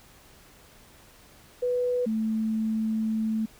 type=tone pair in turn; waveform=sine; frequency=493.9 / 220 Hz; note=B4 / A3; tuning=0 / 0 cents; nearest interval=octave + major second; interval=1400 cents; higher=first; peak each=-23 / -24 dBFS; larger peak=first; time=1.62-2.06 / 2.06-3.46 s; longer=second; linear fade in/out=10 ms; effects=pink hiss -54 dBFS RMS until 3.59 s